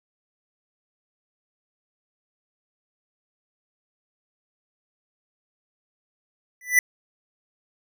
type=tone with exponential growth; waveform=square; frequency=1986 Hz; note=B6; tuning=9 cents sharp; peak=-11 dBFS; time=6.61-6.79 s; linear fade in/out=2 ms; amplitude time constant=38 ms; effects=none